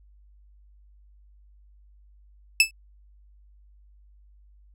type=tone with exponential decay; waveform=sawtooth; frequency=2624 Hz; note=E7; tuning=9 cents flat; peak=-7 dBFS; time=2.6-2.71 s; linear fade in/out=2 ms; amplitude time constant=23 ms; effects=added 50 Hz sine -52 dBFS peak until 4.74 s + low-pass 12000 Hz 12 dB/octave